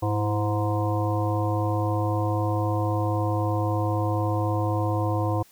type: harmonic tone with a mistuned harmonic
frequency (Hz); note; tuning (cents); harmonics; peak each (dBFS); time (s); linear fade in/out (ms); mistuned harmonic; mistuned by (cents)
103.83; G#2; 0; 1 / 3 / 5 / 7 / 9 / 10; -24 / -29 / -31 / -32 / -34 / -34; 0.02-5.43; 10; 3; +84
effects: white hiss -56 dBFS RMS until 5.51 s